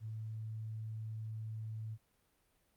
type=tone; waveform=sine; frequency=110 Hz; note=A2; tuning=in tune; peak=-40 dBFS; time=0-1.98 s; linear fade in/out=50 ms; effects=pink hiss -75 dBFS RMS until 2.76 s + Opus 48 kbps